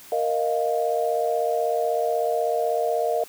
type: chord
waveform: sine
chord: Bb suspended fourth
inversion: none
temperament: equal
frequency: 466.2 / 622.3 / 698.5 Hz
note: Bb4 / Eb5 / F5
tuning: 0 / 0 / 0 cents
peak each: -25 dBFS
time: 0.12-3.24 s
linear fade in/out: 2 ms
effects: white hiss -46 dBFS RMS until 3.28 s